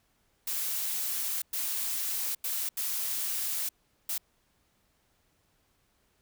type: noise bursts at uneven times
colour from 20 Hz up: blue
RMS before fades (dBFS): -32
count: 5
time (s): 0.47-1.42 / 1.53-2.35 / 2.44-2.69 / 2.77-3.69 / 4.09-4.18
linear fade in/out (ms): 5
effects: pink hiss -71 dBFS RMS until 6.21 s